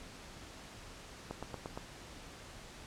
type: click train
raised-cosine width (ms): 1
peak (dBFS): -26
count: 5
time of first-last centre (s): 1.31-1.775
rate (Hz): 8.6
effects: pink hiss -51 dBFS RMS until 2.86 s + low-pass 8000 Hz 12 dB/octave